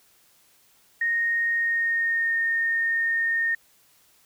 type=tone with pitch glide; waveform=sine; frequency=1858 to 1835.6 Hz; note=A#6 to A#6; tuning=-6 to -27 cents; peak=-21 dBFS; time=1.01-3.55 s; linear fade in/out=5 ms; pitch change=-21 cents; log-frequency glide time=1.55-2.36 s; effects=white hiss -60 dBFS RMS until 4.25 s